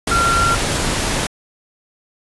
sine tone in noise, 1375 Hz, F6, 27 cents flat, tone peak -14 dBFS, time 0.11-0.55 s, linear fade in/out 5 ms, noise pink, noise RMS -19 dBFS, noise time 0.07-1.27 s, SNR +2 dB, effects resampled to 24000 Hz

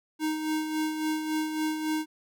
square tone with tremolo, 311.1 Hz, D#4, in tune, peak -26 dBFS, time 0.19-2.06 s, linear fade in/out 50 ms, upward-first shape sine, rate 3.6 Hz, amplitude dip 50%, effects none

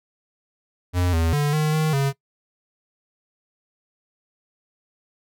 square tone with pitch steps, 89.3 / 82.1 / 146.2 / 153.6 / 156.1 / 138 Hz, F2 / E2 / D3 / D#3 / D#3 / C#3, +39 / -6 / -7 / -22 / +6 / -7 cents, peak -19 dBFS, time 0.93-2.13 s, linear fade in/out 50 ms, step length 200 ms, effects noise-tail reverb RT60 0.1 s tail -20 dB re dry

